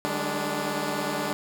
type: tone cluster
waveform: 10% pulse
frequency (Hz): 151.2 / 191 / 207.6 / 292.8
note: D#3 / G3 / G#3 / D4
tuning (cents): -49 / -45 / 0 / -5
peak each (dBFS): -26 / -27 / -24 / -22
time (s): 0.05-1.33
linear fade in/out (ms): 0
effects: none